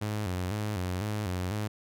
sawtooth tone with vibrato, 98 Hz, G2, in tune, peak -26 dBFS, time 0.01-1.68 s, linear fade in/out 10 ms, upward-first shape square, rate 2 Hz, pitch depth 130 cents each way, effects none

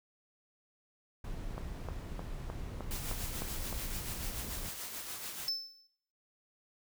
brown noise, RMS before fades -41 dBFS, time 1.24-4.69 s, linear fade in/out 5 ms
click train, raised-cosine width 1 ms, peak -26 dBFS, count 8, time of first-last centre 1.58-3.727 s, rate 3.26 Hz
white noise with tremolo, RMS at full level -41 dBFS, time 2.91-5.49 s, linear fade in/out 0 ms, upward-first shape sine, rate 6.9 Hz, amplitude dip 40%
triangle tone with exponential decay, 5274 Hz, E8, in tune, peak -28 dBFS, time 5.48-5.87 s, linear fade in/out 1 ms, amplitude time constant 84 ms
effects noise-tail reverb RT60 0.7 s tail -17 dB re dry

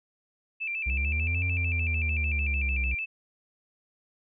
sine tone with vibrato, 2494 Hz, D#7, 3 cents sharp, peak -29 dBFS, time 0.6-3.06 s, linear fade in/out 20 ms, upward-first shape square, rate 6.7 Hz, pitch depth 90 cents each way
triangle linear two-way sweep, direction up then down, 62.1 to 89.8 to 62.1 Hz, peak -24 dBFS, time 0.86-2.95 s, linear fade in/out 10 ms, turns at 1.43 s
effects none

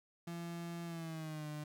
35% pulse tone with pitch glide, 170 to 150.58 Hz, F3 to D3, -46 to +44 cents, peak -40 dBFS, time 0.27-1.64 s, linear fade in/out 5 ms, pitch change -210 cents, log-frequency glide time 0.85-1.48 s, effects none

